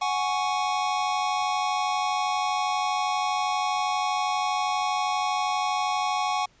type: chord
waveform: square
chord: F# suspended second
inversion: none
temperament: just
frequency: 740 / 832.5 / 1110 Hz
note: F#5 / G#5 / C#6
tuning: 0 / +4 / +2 cents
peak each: -29 dBFS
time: 0.01-6.46 s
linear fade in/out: 10 ms
effects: pink hiss -60 dBFS RMS until 6.6 s + resampled to 16000 Hz